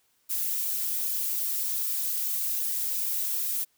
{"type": "noise with flanger", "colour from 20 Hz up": "violet", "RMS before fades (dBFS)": -29, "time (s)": [0.29, 3.65], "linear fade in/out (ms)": 20, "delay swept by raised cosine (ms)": [1.6, 4.2], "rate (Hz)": 2.5, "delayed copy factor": 0.85, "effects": ["white hiss -69 dBFS RMS until 3.77 s"]}